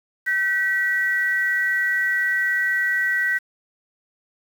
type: tone pair together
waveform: sine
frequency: 1535 / 1934 Hz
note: G6 / B6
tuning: -37 / -37 cents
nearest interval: major third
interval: 400 cents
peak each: -23 / -20 dBFS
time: 0.26-3.39 s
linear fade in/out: 20 ms
effects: 7-bit